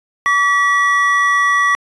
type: tone pair together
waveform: triangle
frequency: 1147 / 1937.5 Hz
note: D6 / B6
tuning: -41 / -34 cents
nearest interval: major sixth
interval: 907 cents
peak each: -12 dBFS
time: 0.26-1.75 s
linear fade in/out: 0 ms
effects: resampled to 22050 Hz